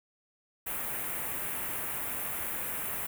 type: band-stop noise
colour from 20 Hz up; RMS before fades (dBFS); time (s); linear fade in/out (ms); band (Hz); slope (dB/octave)
white; -35; 0.66-3.07; 10; 2500 to 10000; 24
effects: none